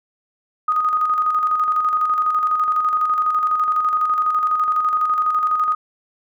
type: tone with tremolo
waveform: sine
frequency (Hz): 1244.5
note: D#6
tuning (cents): 0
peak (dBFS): -14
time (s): 0.68-5.75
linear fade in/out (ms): 5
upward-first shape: square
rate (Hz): 12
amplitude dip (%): 40
effects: none